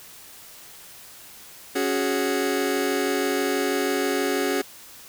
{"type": "chord", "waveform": "sawtooth", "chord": "C# suspended fourth", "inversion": "none", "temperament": "just", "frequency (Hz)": [277.2, 369.6, 415.8], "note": ["C#4", "F#4", "G#4"], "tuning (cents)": [0, -2, 2], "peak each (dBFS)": -22, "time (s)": [1.75, 4.62], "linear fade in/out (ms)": 10, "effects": ["white hiss -45 dBFS RMS until 5.08 s"]}